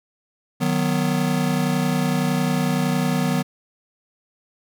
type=chord; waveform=square; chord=B major; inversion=first; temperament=just; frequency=154.34 / 185.21 / 246.9 Hz; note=D#3 / F#3 / B3; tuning=-14 / +2 / 0 cents; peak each=-24 dBFS; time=0.6-3.43 s; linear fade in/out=20 ms; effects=none